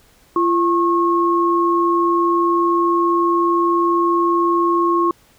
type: tone pair together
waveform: sine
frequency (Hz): 342.4 / 1087.1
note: F4 / C#6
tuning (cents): -34 / -34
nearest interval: octave + minor sixth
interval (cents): 2000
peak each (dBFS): -16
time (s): 0.36-5.11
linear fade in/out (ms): 2
effects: pink hiss -53 dBFS RMS until 5.38 s